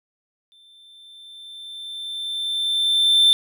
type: tone with exponential growth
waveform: triangle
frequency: 3555 Hz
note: A7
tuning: 17 cents sharp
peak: -9 dBFS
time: 0.52-3.33 s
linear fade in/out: 0 ms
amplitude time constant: 610 ms
effects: none